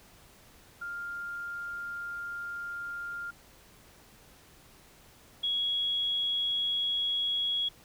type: tone pair in turn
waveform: sine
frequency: 1400 / 3330 Hz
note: F6 / G#7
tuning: +4 / +4 cents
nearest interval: octave + minor third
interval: 1500 cents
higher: second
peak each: -35 / -27 dBFS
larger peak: second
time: 0.81-3.31 / 5.43-7.69 s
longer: first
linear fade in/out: 10 ms
effects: pink hiss -57 dBFS RMS until 7.84 s